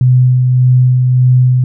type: tone with tremolo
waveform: sine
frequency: 126.6 Hz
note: B2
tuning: 43 cents sharp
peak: -4 dBFS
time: 0.01-1.64 s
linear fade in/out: 2 ms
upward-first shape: sine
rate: 1.7 Hz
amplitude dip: 30%
effects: none